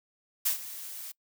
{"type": "noise with ADSR envelope", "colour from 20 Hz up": "blue", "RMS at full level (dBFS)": -25, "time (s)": [0.45, 1.12], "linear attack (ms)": 13, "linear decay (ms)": 110, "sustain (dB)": -16, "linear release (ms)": 8, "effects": ["noise-tail reverb RT60 0.1 s tail -24 dB re dry"]}